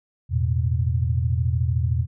sine chord, E suspended fourth, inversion none, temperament equal with one note detuned, 84.28 / 110 / 123.47 Hz, E2 / A2 / B2, +39 / 0 / 0 cents, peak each -22 / -26 / -23 dBFS, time 0.29-2.07 s, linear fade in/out 50 ms, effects none

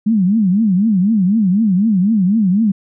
sine tone with vibrato, 201.7 Hz, G3, 50 cents sharp, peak -10 dBFS, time 0.06-2.72 s, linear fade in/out 10 ms, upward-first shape triangle, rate 4 Hz, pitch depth 260 cents each way, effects none

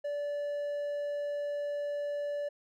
triangle tone, 580 Hz, D5, 22 cents flat, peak -30 dBFS, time 0.04-2.49 s, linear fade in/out 10 ms, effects none

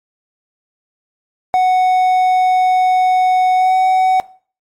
triangle tone with pitch glide, 740 to 749.5 Hz, F#5 to F#5, 0 to +22 cents, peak -7 dBFS, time 1.54-4.2 s, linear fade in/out 0 ms, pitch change +22 cents, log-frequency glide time 3.56-3.74 s, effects noise-tail reverb RT60 0.4 s tail -18 dB re dry + MP3 96 kbps

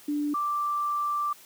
sine tone pair in turn, 293.7 / 1174.8 Hz, D4 / D6, 0 / 0 cents, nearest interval 2 octaves, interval 2400 cents, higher second, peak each -25 dBFS, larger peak neither, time 0.08-0.34 / 0.34-1.33 s, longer second, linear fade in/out 5 ms, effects white hiss -52 dBFS RMS until 1.45 s + high-pass 100 Hz 12 dB/octave

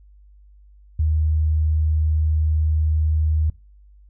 sine tone, 77.78 Hz, D#2, in tune, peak -16 dBFS, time 0.99-3.5 s, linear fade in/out 5 ms, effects noise-tail reverb RT60 0.3 s tail -21 dB re dry + added 50 Hz sine -46 dBFS peak until 4.09 s

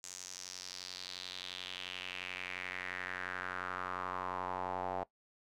square tone with band-pass filter sweep, 45.71 Hz, F#1, 20 cents flat, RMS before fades -42 dBFS, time 0.03-5.04 s, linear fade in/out 10 ms, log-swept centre 6900 to 750 Hz, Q 3.5, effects noise-tail reverb RT60 0.1 s tail -19 dB re dry

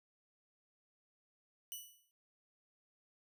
5% pulse tone with exponential decay, 2960 Hz, F#7, in tune, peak -32 dBFS, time 1.72-2.11 s, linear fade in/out 0 ms, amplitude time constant 83 ms, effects none

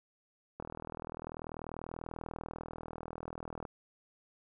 click train, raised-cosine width 1 ms, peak -27 dBFS, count 124, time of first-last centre 0.6-3.652 s, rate 40.3 Hz, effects none

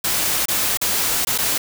white noise with dropouts, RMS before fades -20 dBFS, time 0.04-1.58 s, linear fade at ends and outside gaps 5 ms, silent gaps 0.457-0.483 / 0.773-0.814 / 1.25-1.27 / 1.379-1.385 s, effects none

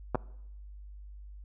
clicks, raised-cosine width 1 ms, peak -14 dBFS, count 2, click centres 0.147 / 0.155 s, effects noise-tail reverb RT60 0.8 s tail -22 dB re dry + added 50 Hz sine -44 dBFS peak until 1.44 s

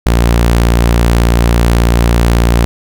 sawtooth tone, 58.27 Hz, A#1, in tune, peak -3 dBFS, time 0.06-2.65 s, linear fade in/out 0 ms, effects none

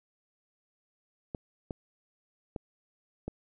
clicks, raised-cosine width 2 ms, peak -22 dBFS, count 4, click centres 1.348 / 1.708 / 2.562 / 3.28 s, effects none

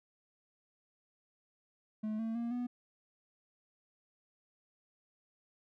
triangle tone with pitch steps, 215.4 / 224.8 / 234.6 / 244.9 Hz, A3 / A3 / A#3 / B3, -37 / +37 / +11 / -14 cents, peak -32 dBFS, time 2.03-2.67 s, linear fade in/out 10 ms, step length 160 ms, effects none

